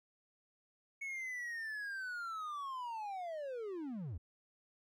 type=linear sweep; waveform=triangle; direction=down; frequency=2217 to 67.6 Hz; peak=-38 dBFS; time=1.01-4.18 s; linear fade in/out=10 ms; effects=none